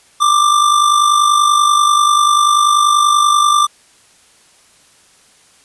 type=tone with amplitude modulation; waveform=square; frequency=1183 Hz; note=D6; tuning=12 cents sharp; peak=-7 dBFS; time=0.2-3.67 s; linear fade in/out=20 ms; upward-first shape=sine; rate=50.3 Hz; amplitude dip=55%; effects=white hiss -49 dBFS RMS until 5.64 s + resampled to 24000 Hz